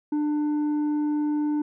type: tone with tanh clipping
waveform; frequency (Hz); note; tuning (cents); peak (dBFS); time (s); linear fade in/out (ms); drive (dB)
sine; 298; D4; +25; -23; 0.12-1.62; 5; 5
effects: none